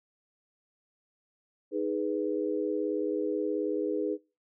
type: chord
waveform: sine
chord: G# minor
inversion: second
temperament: equal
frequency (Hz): 311.1 / 415.3 / 493.9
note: D#4 / G#4 / B4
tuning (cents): 0 / 0 / 0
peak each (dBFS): -32 / -31 / -33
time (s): 1.71-4.18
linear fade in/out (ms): 50
effects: noise-tail reverb RT60 0.3 s tail -23 dB re dry